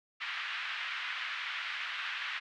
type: band-pass noise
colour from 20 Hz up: pink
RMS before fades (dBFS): -38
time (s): 0.2-2.4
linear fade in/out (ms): 20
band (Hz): 1400 to 3200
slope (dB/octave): 24
effects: none